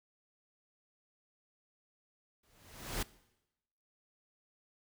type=noise with exponential growth; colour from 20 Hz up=pink; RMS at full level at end=-34 dBFS; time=2.43-3.03 s; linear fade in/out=5 ms; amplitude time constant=130 ms; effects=noise-tail reverb RT60 0.9 s tail -20 dB re dry